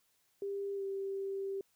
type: tone with pitch glide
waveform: sine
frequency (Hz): 398.3 to 391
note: G4 to G4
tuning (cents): +28 to -4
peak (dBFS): -35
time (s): 0.42-1.61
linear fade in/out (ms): 2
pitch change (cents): -32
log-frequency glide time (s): 0.75-0.83
effects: white hiss -74 dBFS RMS until 1.75 s